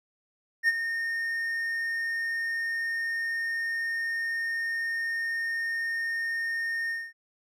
triangle tone with ADSR envelope, 1834 Hz, A#6, 29 cents flat, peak -16 dBFS, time 0.63-7.13 s, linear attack 52 ms, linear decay 32 ms, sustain -10 dB, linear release 230 ms, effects none

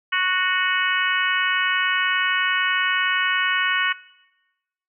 harmonic tone with a mistuned harmonic, 369.3 Hz, F#4, 3 cents flat, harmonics 3 / 4 / 5 / 6 / 7 / 8, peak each -26 / -24 / -24 / -27 / -29 / -26 dBFS, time 0.12-3.93 s, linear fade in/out 10 ms, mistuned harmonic 7, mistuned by -22 cents, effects noise-tail reverb RT60 1.0 s tail -20 dB re dry

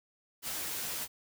white noise with comb filter, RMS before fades -37 dBFS, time 0.42-1.08 s, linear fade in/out 50 ms, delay 13 ms, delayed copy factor +0.65, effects none

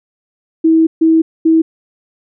sine tone bursts at uneven times, 323.2 Hz, E4, 34 cents flat, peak -6 dBFS, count 3, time 0.64-0.87 / 1.01-1.22 / 1.45-1.62 s, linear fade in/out 10 ms, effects none

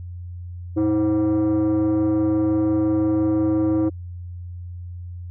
sine tone with frequency modulation, 319.8 Hz, D#4, 48 cents sharp, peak -14 dBFS, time 0.76-3.9 s, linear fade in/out 20 ms, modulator 206 Hz, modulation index 0.52, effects tanh soft clip ceiling -16 dBFS + added 88 Hz sine -31 dBFS peak until 5.3 s

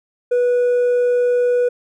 triangle tone with hard clipping, 489.6 Hz, B4, 15 cents flat, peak -12 dBFS, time 0.31-1.69 s, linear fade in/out 10 ms, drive 1 dB, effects none

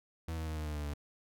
40% pulse tone with pitch steps, 81.4 / 79.91 / 78.45 / 77.01 / 75.6 / 74.21 / 72.86 Hz, E2 / D#2 / D#2 / D#2 / D#2 / D2 / D2, -21 / +47 / +15 / -17 / -49 / +19 / -13 cents, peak -35 dBFS, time 0.28-0.938 s, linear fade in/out 5 ms, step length 94 ms, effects none

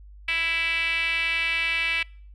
5% pulse tone with band-pass filter, 330.6 Hz, E4, 5 cents sharp, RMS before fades -25 dBFS, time 0.28-2.03 s, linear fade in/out 5 ms, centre 2400 Hz, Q 5, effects noise-tail reverb RT60 0.5 s tail -26 dB re dry + added 50 Hz sine -43 dBFS peak until 2.34 s

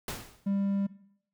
pink noise with exponential decay, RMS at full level -33 dBFS, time 0.08-0.49 s, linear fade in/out 2 ms, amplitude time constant 89 ms
triangle tone, 198.1 Hz, G3, 18 cents sharp, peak -24 dBFS, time 0.46-0.87 s, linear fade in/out 10 ms
effects noise-tail reverb RT60 0.7 s tail -18 dB re dry

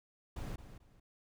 brown noise with echo, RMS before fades -41 dBFS, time 0.36-0.56 s, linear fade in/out 5 ms, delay 220 ms, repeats 2, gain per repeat -11 dB, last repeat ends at 1 s, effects none

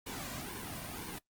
pink noise with flanger, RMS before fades -42 dBFS, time 0.06-1.19 s, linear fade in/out 10 ms, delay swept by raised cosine 1.5 to 2.33 ms, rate 2 Hz, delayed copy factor -0.65, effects noise-tail reverb RT60 0.1 s tail -20 dB re dry + Opus 48 kbps

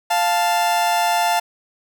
40% pulse tone pair together, 698.5 / 880 Hz, F5 / A5, 0 / 0 cents, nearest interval major third, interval 400 cents, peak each -18 dBFS, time 0.1-1.4 s, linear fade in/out 10 ms, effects none

